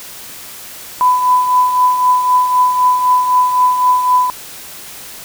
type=tone with tremolo; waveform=sine; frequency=1000 Hz; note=B5; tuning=21 cents sharp; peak=-6 dBFS; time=1.01-4.3 s; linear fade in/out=0 ms; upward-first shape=triangle; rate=3.9 Hz; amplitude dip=60%; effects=white hiss -32 dBFS RMS until 5.24 s